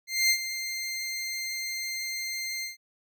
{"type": "tone with ADSR envelope", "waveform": "20% pulse", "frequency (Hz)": 2098, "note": "C7", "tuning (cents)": 4, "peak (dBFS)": -14, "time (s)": [0.07, 2.77], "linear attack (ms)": 230, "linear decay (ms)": 72, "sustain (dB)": -12, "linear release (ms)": 140, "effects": []}